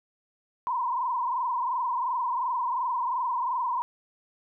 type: tone with frequency modulation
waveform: sine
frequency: 988 Hz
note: B5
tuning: in tune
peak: -25 dBFS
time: 0.67-3.82 s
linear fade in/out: 0 ms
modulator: 22.8 Hz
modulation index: 2.6
effects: none